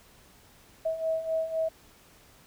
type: beating tone pair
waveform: sine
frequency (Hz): 642 / 645.9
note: E5 / E5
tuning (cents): -46 / -35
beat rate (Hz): 3.9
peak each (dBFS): -33 / -28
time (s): 0.85-1.69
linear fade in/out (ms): 10
effects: pink hiss -57 dBFS RMS until 2.46 s